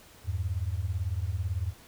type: beating tone pair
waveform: sine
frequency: 82.3 / 100.3 Hz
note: E2 / G2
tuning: -2 / +40 cents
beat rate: 18 Hz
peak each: -31 dBFS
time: 0.24-1.74 s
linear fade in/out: 50 ms
effects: pink hiss -54 dBFS RMS until 1.87 s